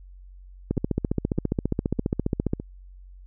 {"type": "two click trains", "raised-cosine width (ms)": 3, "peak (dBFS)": [-10, -19], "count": [28, 4], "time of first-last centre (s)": [[0.71, 2.534], [0.77, 2.599]], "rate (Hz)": [14.8, 1.64], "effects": ["added 46 Hz sine -43 dBFS peak until 3.26 s"]}